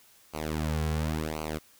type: tone with flanger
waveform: sawtooth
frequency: 77.78 Hz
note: D#2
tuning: in tune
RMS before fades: -31 dBFS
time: 0.33-1.59 s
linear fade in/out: 20 ms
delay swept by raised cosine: 0.56 to 3.36 ms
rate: 0.93 Hz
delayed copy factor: -1
effects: white hiss -59 dBFS RMS until 1.79 s